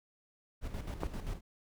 brown noise with tremolo, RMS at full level -37 dBFS, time 0.61-1.41 s, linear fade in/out 50 ms, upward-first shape square, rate 7.6 Hz, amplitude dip 60%
click, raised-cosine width 1 ms, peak -19 dBFS, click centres 1.034 s
effects none

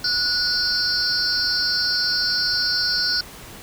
sine tone cluster, 1464 / 4234 / 4504 / 4825 / 5410 Hz, F#6 / C8 / C#8 / D8 / E8, -19 / +20 / +27 / +46 / +44 cents, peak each -25 dBFS, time 0.04-3.21 s, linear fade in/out 5 ms, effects tanh soft clip ceiling -8 dBFS + pink hiss -40 dBFS RMS until 3.62 s

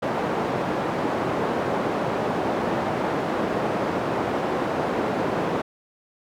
white band-pass noise, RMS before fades -25 dBFS, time 0.02-5.62 s, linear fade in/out 10 ms, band 150 to 740 Hz, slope 12 dB/octave, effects none

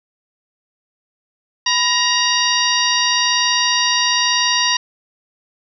harmonic tone with a mistuned harmonic, 941 Hz, A#5, 16 cents sharp, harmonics 1 / 2 / 3 / 4 / 5 / 6, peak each -21 / -21 / -21 / -21 / -21 / -21 dBFS, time 1.66-4.77 s, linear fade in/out 5 ms, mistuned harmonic 1, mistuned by +100 cents, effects none

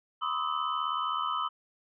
sine tone cluster, 993 / 1069 / 1210 / 1289 / 3038 Hz, B5 / C6 / D#6 / E6 / F#7, +9 / +37 / -49 / -39 / +45 cents, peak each -37 / -36 / -34 / -32 / -40 dBFS, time 0.21-1.49 s, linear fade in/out 20 ms, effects none

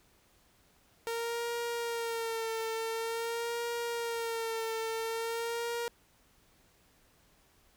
sawtooth tone with vibrato, 460 Hz, A#4, 23 cents flat, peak -29 dBFS, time 1.07-5.88 s, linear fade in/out 0 ms, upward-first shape sine, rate 0.47 Hz, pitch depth 43 cents each way, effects pink hiss -66 dBFS RMS until 7.76 s

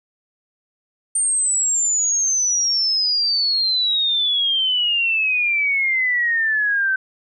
sine exponential sweep, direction down, 8870 to 1532 Hz, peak -16 dBFS, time 1.15-6.96 s, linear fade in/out 5 ms, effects none

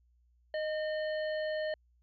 harmonic tone with a mistuned harmonic, 608 Hz, D#5, 40 cents flat, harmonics 1 / 3 / 5 / 7, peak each -32 / -41 / -49 / -50 dBFS, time 0.54-1.74 s, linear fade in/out 2 ms, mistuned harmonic 1, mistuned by +32 cents, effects added 60 Hz sine -65 dBFS peak until 2.02 s

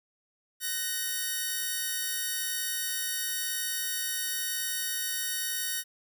5% pulse tone pair together, 1499.4 / 1859 Hz, F#6 / A#6, +23 / -5 cents, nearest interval major third, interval 372 cents, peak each -23 / -21 dBFS, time 0.6-5.84 s, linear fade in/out 50 ms, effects none

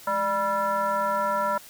sine tone with frequency modulation, 977 Hz, B5, 19 cents flat, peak -22 dBFS, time 0.07-1.58 s, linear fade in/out 5 ms, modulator 383 Hz, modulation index 1.2, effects white hiss -47 dBFS RMS until 1.69 s

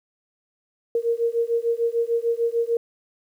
sine beating tone pair, 462.3 / 469 Hz, A#4 / A#4, -14 / +11 cents, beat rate 6.7 Hz, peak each -23 dBFS, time 0.95-2.77 s, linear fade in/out 2 ms, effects 9-bit

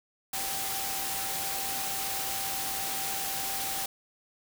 sine tone in noise, 780 Hz, G5, 9 cents flat, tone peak -39 dBFS, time 0.33-3.86 s, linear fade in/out 5 ms, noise white, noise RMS -33 dBFS, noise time 0.33-3.86 s, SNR -9 dB, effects none

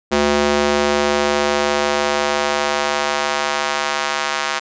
square tone with high-pass filter sweep, 72.8 Hz, D2, 15 cents flat, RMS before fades -18 dBFS, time 0.11-4.6 s, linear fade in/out 20 ms, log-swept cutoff 310 to 1100 Hz, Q 0.97, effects resampled to 16000 Hz

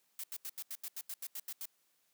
blue noise bursts, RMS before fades -42 dBFS, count 12, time 0.19-1.656 s, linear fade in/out 2 ms, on 47 ms, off 82 ms, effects white hiss -75 dBFS RMS until 2.13 s + high-pass 150 Hz 12 dB/octave

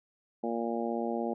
harmonic tone, 116.54 Hz, A#2, in tune, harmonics 2 / 3 / 4 / 5 / 6 / 7, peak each -34 / -36 / -37 / -38 / -39 / -39 dBFS, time 0.43-1.34 s, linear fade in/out 10 ms, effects none

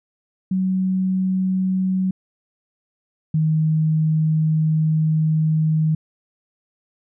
sine tone pair in turn, 187.3 / 156.95 Hz, F#3 / D#3, +21 / +15 cents, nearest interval minor third, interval 306 cents, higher first, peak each -17 / -15 dBFS, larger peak second, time 0.51-2.11 / 3.34-5.95 s, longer second, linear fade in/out 5 ms, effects none

